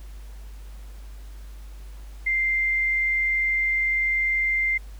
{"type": "tone", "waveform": "sine", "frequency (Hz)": 2093, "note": "C7", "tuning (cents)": 0, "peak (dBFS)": -20, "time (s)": [2.26, 4.78], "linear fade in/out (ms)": 10, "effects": ["added 50 Hz sine -37 dBFS peak until 4.99 s", "pink hiss -54 dBFS RMS until 4.99 s"]}